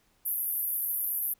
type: band-pass noise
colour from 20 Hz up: white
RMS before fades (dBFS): -31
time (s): 0.25-1.34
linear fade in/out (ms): 10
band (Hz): 11000 to 14000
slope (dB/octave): 96
effects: pink hiss -68 dBFS RMS until 1.39 s